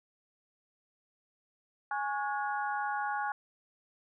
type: harmonic tone with a mistuned harmonic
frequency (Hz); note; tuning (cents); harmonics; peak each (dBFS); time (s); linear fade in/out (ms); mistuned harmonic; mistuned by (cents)
277.2; C#4; 0; 3 / 4 / 5 / 6; -33 / -39 / -37 / -42; 1.91-3.32; 2; 5; +70
effects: none